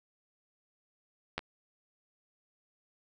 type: clicks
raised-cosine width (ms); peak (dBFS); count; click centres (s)
0.3; -16 / -30; 2; 1.38 / 1.392
effects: none